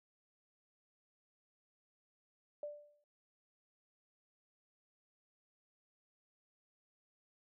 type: tone with exponential decay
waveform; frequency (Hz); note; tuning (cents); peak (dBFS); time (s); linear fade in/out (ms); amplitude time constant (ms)
sine; 589; D5; +5; -38; 2.63-3.04; 2; 88
effects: none